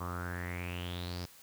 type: tone with low-pass filter sweep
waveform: sawtooth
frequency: 88.3 Hz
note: F2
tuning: 20 cents sharp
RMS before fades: -39 dBFS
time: 0-1.26 s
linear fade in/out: 10 ms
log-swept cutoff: 1100 to 5200 Hz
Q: 7.3
effects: white hiss -57 dBFS RMS until 1.42 s